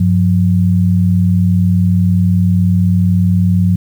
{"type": "tone pair together", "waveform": "sine", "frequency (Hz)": [98, 177.98], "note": ["G2", "F3"], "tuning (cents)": [0, 33], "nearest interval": "minor seventh", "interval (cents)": 1033, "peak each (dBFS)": [-11, -11], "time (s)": [0, 3.76], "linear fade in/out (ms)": 5, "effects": ["7-bit"]}